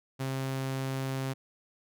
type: tone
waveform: sawtooth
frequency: 133.4 Hz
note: C3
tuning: 34 cents sharp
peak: -27 dBFS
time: 0.19-1.34 s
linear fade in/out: 20 ms
effects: none